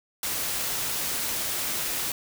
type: noise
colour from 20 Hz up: white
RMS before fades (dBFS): -29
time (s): 0.23-2.12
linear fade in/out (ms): 2
effects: none